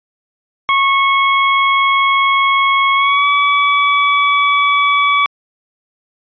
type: tone with pitch glide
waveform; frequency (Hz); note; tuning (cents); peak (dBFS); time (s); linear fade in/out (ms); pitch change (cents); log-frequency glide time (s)
25% pulse; 1097 to 1142.3; C#6 to D6; -18 to -48; -6; 0.69-5.26; 0; +70; 2.95-3.26
effects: resampled to 11025 Hz